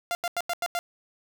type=tone bursts; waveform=sawtooth; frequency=695 Hz; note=F5; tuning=9 cents flat; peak=-22 dBFS; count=6; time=0.11-0.79 s; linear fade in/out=0 ms; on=40 ms; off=88 ms; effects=10-bit